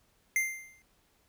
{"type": "tone with exponential decay", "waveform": "square", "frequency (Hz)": 2093, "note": "C7", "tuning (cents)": 0, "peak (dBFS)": -24, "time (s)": [0.36, 0.82], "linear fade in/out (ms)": 1, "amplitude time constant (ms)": 100, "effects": ["pink hiss -69 dBFS RMS until 1.28 s"]}